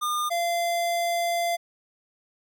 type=tone pair in turn; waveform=square; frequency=1211 / 687.9 Hz; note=D#6 / F5; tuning=-47 / -26 cents; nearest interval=minor seventh; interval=979 cents; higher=first; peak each=-25 / -24 dBFS; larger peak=second; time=0.01-0.3 / 0.3-1.57 s; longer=second; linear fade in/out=20 ms; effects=none